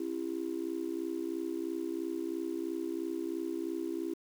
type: tone with amplitude modulation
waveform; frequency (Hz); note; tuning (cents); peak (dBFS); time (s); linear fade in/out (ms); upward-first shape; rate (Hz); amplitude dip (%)
sine; 333.9; E4; +22; -28; 0-4.14; 5; sine; 63; 100
effects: tanh soft clip ceiling -25 dBFS + 9-bit